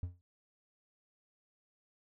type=tone with exponential decay; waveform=triangle; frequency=88.6 Hz; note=F2; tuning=25 cents sharp; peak=-30 dBFS; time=0.03-0.21 s; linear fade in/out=0 ms; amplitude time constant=37 ms; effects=noise-tail reverb RT60 0.1 s tail -24 dB re dry